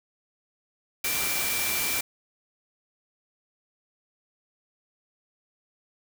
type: tone in noise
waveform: sine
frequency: 2349 Hz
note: D7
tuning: in tune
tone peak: -32 dBFS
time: 1.04-2.01 s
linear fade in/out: 5 ms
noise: white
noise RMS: -28 dBFS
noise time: 1.04-2.01 s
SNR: -7 dB
effects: none